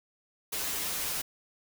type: noise with comb filter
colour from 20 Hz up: white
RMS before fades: -33 dBFS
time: 0.52-1.22 s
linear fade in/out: 10 ms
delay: 8.3 ms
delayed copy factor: -0.75
effects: none